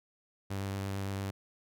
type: tone with vibrato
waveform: sawtooth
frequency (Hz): 98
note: G2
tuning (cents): 0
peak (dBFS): -30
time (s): 0.5-1.31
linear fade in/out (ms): 10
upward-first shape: triangle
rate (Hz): 8.8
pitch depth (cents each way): 15
effects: none